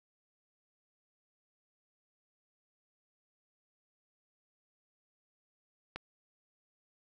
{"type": "click", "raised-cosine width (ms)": 0.3, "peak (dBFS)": -23, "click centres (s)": 5.96, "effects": []}